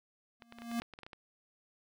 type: tone with exponential growth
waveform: square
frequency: 233.9 Hz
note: A#3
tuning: 6 cents sharp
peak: -31 dBFS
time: 0.4-0.8 s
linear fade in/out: 0 ms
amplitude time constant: 86 ms
type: clicks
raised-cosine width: 0.3 ms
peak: -32 dBFS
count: 12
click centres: 0.422 / 0.524 / 0.586 / 0.62 / 0.715 / 0.79 / 0.82 / 0.937 / 0.989 / 1.033 / 1.065 / 1.132 s
effects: none